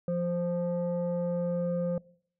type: tone pair together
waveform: sine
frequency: 174.61 / 523.2 Hz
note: F3 / C5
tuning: 0 / 0 cents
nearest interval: octave + perfect fifth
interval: 1900 cents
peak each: -28 dBFS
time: 0.08-1.98 s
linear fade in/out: 2 ms
effects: noise-tail reverb RT60 0.6 s tail -24 dB re dry + tanh soft clip ceiling -24 dBFS